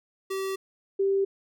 square / sine tone pair in turn, 385.3 / 391.8 Hz, G4 / G4, -30 / -1 cents, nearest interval unison, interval 29 cents, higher second, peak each -29 / -21 dBFS, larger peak second, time 0.3-0.56 / 0.99-1.25 s, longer neither, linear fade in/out 10 ms, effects none

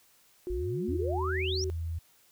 sine tone with pitch glide, 360 to 375.5 Hz, F#4 to F#4, -47 to +26 cents, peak -32 dBFS, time 0.47-1.7 s, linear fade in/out 0 ms, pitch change +73 cents, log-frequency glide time 1.16-1.21 s
sine exponential sweep, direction up, 47.35 to 5920 Hz, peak -32 dBFS, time 0.5-1.64 s, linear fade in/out 0 ms
sine tone, 82.41 Hz, E2, in tune, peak -31 dBFS, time 0.88-1.99 s, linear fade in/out 10 ms
effects white hiss -63 dBFS RMS until 2.31 s

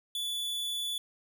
45% pulse tone, 3455 Hz, A7, 32 cents flat, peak -32 dBFS, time 0.15-0.98 s, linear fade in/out 2 ms, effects none

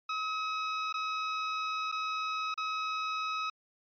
sawtooth tone with dropouts, 1277 Hz, D#6, 45 cents sharp, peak -28 dBFS, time 0.09-3.5 s, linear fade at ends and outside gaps 5 ms, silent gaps 0.927-0.94 / 1.917-1.923 / 2.542-2.576 s, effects resampled to 11025 Hz

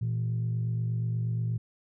sine tone pair together, 116.41 / 164.81 Hz, A#2 / E3, -2 / 0 cents, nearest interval tritone, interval 602 cents, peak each -26 / -34 dBFS, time 0.01-1.58 s, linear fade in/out 10 ms, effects tanh soft clip ceiling -22 dBFS

